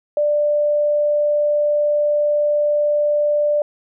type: tone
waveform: sine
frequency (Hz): 591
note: D5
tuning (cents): +11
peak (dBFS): -14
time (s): 0.17-3.62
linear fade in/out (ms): 2
effects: none